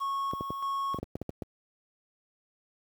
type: tone with tremolo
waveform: triangle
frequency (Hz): 1100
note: C#6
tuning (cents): -14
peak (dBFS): -27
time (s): 0-0.99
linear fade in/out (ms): 20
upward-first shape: square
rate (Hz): 1.6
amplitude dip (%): 45
type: clicks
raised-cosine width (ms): 2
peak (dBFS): -21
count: 10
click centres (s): 0.335 / 0.409 / 0.505 / 0.945 / 0.987 / 1.03 / 1.155 / 1.216 / 1.293 / 1.422
effects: high-pass 60 Hz 12 dB/octave + 9-bit